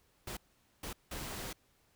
pink noise bursts at uneven times, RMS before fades -42 dBFS, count 3, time 0.27-0.37 / 0.83-0.93 / 1.11-1.53 s, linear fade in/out 5 ms, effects pink hiss -71 dBFS RMS until 1.95 s

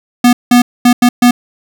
square tone bursts at uneven times, 243.9 Hz, B3, 21 cents flat, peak -4 dBFS, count 5, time 0.24-0.33 / 0.51-0.62 / 0.85-0.93 / 1.02-1.09 / 1.22-1.31 s, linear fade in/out 5 ms, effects none

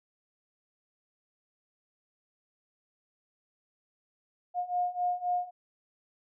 sine beating tone pair, 713 / 716.8 Hz, F5 / F5, +36 / +45 cents, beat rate 3.8 Hz, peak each -32 / -30 dBFS, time 4.54-5.51 s, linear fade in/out 50 ms, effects none

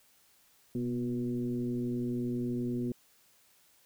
sine tone with frequency modulation, 244.1 Hz, B3, 20 cents flat, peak -30 dBFS, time 0.75-2.92 s, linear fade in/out 2 ms, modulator 119 Hz, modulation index 0.94, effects white hiss -65 dBFS RMS until 3.85 s

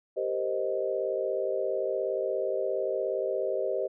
sine chord, C minor seventh, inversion second, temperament equal, 392 / 466.2 / 523.3 / 622.3 Hz, G4 / Bb4 / C5 / Eb5, 0 / 0 / 0 / 0 cents, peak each -32 / -36 / -31 / -32 dBFS, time 0.16-3.88 s, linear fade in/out 20 ms, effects none

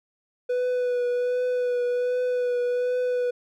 triangle tone with vibrato, 493.9 Hz, B4, in tune, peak -20 dBFS, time 0.49-3.31 s, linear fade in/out 10 ms, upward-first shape triangle, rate 1.3 Hz, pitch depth 23 cents each way, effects none

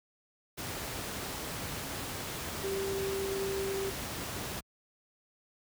sine tone in noise, 390 Hz, G4, 9 cents flat, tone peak -32 dBFS, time 2.63-3.91 s, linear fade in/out 20 ms, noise pink, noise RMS -38 dBFS, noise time 0.57-4.61 s, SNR +3 dB, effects high-pass 60 Hz 12 dB/octave

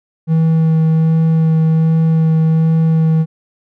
triangle tone with vibrato, 160.8 Hz, E3, 43 cents flat, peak -7 dBFS, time 0.27-3.26 s, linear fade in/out 50 ms, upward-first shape sine, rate 1.3 Hz, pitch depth 10 cents each way, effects none

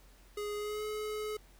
square tone with pitch glide, 415.3 to 426 Hz, G#4 to G#4, 0 to +44 cents, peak -36 dBFS, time 0.37-1.37 s, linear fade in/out 5 ms, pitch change +44 cents, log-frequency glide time 0.56-0.84 s, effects added 45 Hz sine -57 dBFS peak until 1.59 s + pink hiss -63 dBFS RMS until 1.59 s

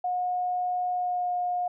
sine tone with pitch glide, 723 to 715.9 Hz, F#5 to F5, -40 to +43 cents, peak -25 dBFS, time 0.04-1.68 s, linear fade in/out 5 ms, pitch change -17 cents, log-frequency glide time 0.91-1.33 s, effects none

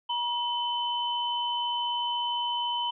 sine tone pair together, 957 / 3038 Hz, A#5 / F#7, +45 / +45 cents, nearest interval octave + minor sixth, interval 2000 cents, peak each -29 / -30 dBFS, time 0.09-2.91 s, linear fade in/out 10 ms, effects none

